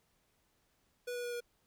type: tone with pitch steps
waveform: square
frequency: 489.1 / 485.7 / 482.4 / 479 Hz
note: B4 / B4 / B4 / A#4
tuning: -17 / -29 / -41 / +47 cents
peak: -38 dBFS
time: 1.07-1.406 s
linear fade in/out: 10 ms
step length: 84 ms
effects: pink hiss -75 dBFS RMS until 1.66 s